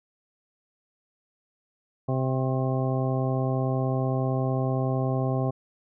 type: harmonic tone with a mistuned harmonic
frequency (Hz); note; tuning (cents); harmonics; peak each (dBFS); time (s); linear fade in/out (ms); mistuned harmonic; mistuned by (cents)
130.81; C3; 0; 1 / 2 / 3 / 4 / 5 / 6 / 8; -25 / -31 / -33 / -34 / -33 / -36 / -39; 2.08-5.51; 10; 8; +37
effects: none